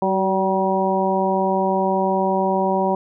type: harmonic tone with a mistuned harmonic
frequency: 191.5 Hz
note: G3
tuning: 40 cents flat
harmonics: 1 / 2 / 3 / 4 / 5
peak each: -23 / -23 / -23 / -23 / -23 dBFS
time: 0.02-2.95 s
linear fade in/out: 2 ms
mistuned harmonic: 2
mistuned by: -27 cents
effects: none